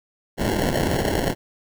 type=noise with sample-and-hold; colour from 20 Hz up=white; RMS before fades=-22 dBFS; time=0.37-1.35 s; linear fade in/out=50 ms; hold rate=1225 Hz; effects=none